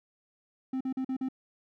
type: tone bursts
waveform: triangle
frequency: 261.6 Hz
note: C4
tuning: in tune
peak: -27 dBFS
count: 5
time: 0.73-1.287 s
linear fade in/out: 5 ms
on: 77 ms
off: 43 ms
effects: none